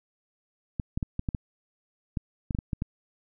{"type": "clicks", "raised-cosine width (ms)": 5, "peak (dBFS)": -16, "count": 12, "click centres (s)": [0.798, 0.975, 1.028, 1.194, 1.288, 1.348, 2.172, 2.508, 2.549, 2.588, 2.732, 2.821], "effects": []}